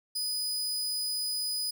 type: tone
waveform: sawtooth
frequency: 4978 Hz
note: D#8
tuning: in tune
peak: -27 dBFS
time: 0.15-1.71 s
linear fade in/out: 10 ms
effects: none